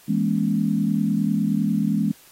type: chord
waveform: sine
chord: A# half-diminished seventh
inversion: second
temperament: equal with one note detuned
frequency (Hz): 164.81 / 207.7 / 237.7 / 277.2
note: E3 / G#3 / A#3 / C#4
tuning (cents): 0 / 0 / +34 / 0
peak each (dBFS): -25 / -21 / -26 / -27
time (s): 0.08-2.12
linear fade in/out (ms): 10
effects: white hiss -51 dBFS RMS until 2.31 s + AAC 48 kbps